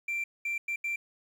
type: tone bursts at uneven times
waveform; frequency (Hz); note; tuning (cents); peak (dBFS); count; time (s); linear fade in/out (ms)
triangle; 2356; D7; +5; -27; 4; 0.08-0.24 / 0.45-0.58 / 0.68-0.76 / 0.84-0.96; 5
effects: tanh soft clip ceiling -24 dBFS + 10-bit